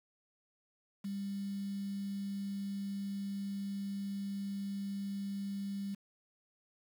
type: tone with quantisation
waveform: sine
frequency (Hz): 198.5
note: G3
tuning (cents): +22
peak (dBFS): -36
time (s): 1.04-5.95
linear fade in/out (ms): 10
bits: 9
effects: none